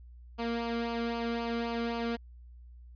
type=tone with flanger; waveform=sawtooth; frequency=233.1 Hz; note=A#3; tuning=in tune; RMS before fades=-33 dBFS; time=0.38-2.17 s; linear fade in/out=20 ms; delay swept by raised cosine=0.52 to 1.15 ms; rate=3.8 Hz; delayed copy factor=-0.6; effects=added 60 Hz sine -48 dBFS peak until 2.95 s + resampled to 11025 Hz